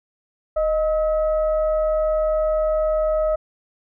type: tone with frequency modulation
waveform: sine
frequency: 622.3 Hz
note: D#5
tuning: in tune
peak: -17 dBFS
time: 0.56-3.36 s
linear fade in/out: 10 ms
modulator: 661 Hz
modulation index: 0.43
effects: none